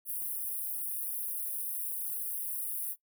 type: high-pass noise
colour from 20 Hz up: white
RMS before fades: -36 dBFS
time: 0.05-2.96 s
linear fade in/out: 50 ms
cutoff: 9400 Hz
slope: 96 dB/octave
effects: noise-tail reverb RT60 0.1 s tail -19 dB re dry